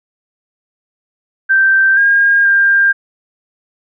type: tone with pitch steps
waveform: sine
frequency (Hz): 1564 / 1619 / 1597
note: G6 / G#6 / G6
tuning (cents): -4 / -45 / +32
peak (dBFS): -7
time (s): 1.49-2.93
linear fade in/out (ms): 20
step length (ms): 480
effects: none